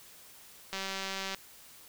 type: click train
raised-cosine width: 0.2 ms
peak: -19 dBFS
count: 120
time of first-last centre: 0.73-1.347 s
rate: 193 Hz
effects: white hiss -54 dBFS RMS until 1.88 s